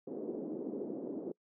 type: band-pass noise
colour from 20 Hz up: pink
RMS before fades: -40 dBFS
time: 0.07-1.32 s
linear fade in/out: 5 ms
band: 250 to 430 Hz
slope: 24 dB/octave
effects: noise-tail reverb RT60 0.1 s tail -26 dB re dry + high-pass 150 Hz 12 dB/octave